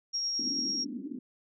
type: tone with tremolo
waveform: sine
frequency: 5588 Hz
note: F8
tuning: in tune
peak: -28 dBFS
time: 0.13-0.85 s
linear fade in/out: 20 ms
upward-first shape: triangle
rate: 9.2 Hz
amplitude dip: 25%
type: band-pass noise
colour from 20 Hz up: pink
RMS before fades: -39 dBFS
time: 0.39-1.19 s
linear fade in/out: 5 ms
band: 230 to 300 Hz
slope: 48 dB/octave
effects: none